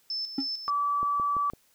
sine tone with tremolo, 5270 Hz, E8, 1 cent flat, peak -29 dBFS, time 0.1-0.7 s, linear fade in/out 2 ms, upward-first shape square, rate 3.3 Hz, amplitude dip 60%
triangle tone with exponential decay, 272.1 Hz, C#4, 32 cents flat, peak -20 dBFS, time 0.38-0.48 s, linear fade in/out 5 ms, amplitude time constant 20 ms
sine tone, 1153 Hz, D6, 32 cents flat, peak -24 dBFS, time 0.68-1.5 s, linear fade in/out 0 ms
click train, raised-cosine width 2 ms, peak -27 dBFS, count 4, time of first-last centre 1.03-1.535 s, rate 5.94 Hz
effects white hiss -65 dBFS RMS until 1.74 s

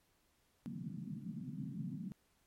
pink band-pass noise, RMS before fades -44 dBFS, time 0.66-2.12 s, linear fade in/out 0 ms, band 140 to 250 Hz, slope 48 dB/octave, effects pink hiss -75 dBFS RMS until 2.46 s + MP3 64 kbps

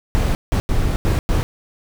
brown noise bursts at uneven times, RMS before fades -17 dBFS, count 5, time 0.15-0.35 / 0.52-0.6 / 0.69-0.96 / 1.05-1.19 / 1.29-1.43 s, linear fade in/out 0 ms, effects none

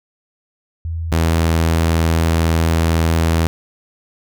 sine / sawtooth tone pair in turn, 82.41 / 82.02 Hz, E2 / E2, 0 / -8 cents, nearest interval unison, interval 8 cents, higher first, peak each -20 / -9 dBFS, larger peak second, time 0.85-1.12 / 1.12-3.47 s, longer second, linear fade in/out 0 ms, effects none

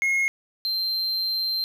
triangle tone pair in turn, 2158 / 4141 Hz, C#7 / C8, -47 / -19 cents, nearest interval major seventh, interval 1128 cents, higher second, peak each -18 / -22 dBFS, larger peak first, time 0.02-0.28 / 0.65-1.64 s, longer second, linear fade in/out 0 ms, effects 10-bit

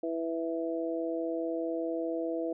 harmonic tone, 164.81 Hz, E3, in tune, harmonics 2 / 3 / 4, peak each -33 / -35 / -36 dBFS, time 0.03-2.53 s, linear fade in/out 5 ms, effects none

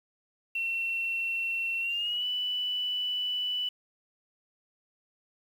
sine tone with pitch glide, 2713 to 2976 Hz, E7 to F#7, +49 to +9 cents, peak -28 dBFS, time 0.55-3.69 s, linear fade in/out 5 ms, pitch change +160 cents, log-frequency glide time 1.8-2.25 s, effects 9-bit

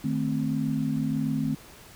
sine chord, A diminished, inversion second, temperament equal with one note detuned, 153.42 / 220 / 261.6 Hz, Eb3 / A3 / C4, -24 / 0 / 0 cents, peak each -29 / -29 / -28 dBFS, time 0.04-1.55 s, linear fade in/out 5 ms, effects pink hiss -49 dBFS RMS until 1.95 s

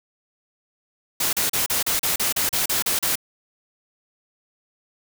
white noise bursts, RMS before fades -22 dBFS, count 12, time 1.2-3.156 s, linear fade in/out 5 ms, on 130 ms, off 36 ms, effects none

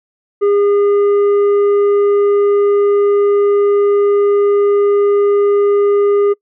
triangle tone with tanh clipping, 406.4 Hz, G#4, 38 cents flat, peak -10 dBFS, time 0.41-6.34 s, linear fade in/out 20 ms, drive 10 dB, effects noise-tail reverb RT60 0.1 s tail -25 dB re dry

